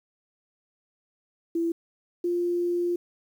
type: tone pair in turn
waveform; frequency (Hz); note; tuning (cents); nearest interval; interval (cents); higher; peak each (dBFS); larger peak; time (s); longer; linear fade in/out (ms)
sine; 334.9 / 349.5; E4 / F4; +27 / +1; minor second; 74; second; -23 / -23; neither; 1.55-1.72 / 2.24-2.96; second; 5
effects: 9-bit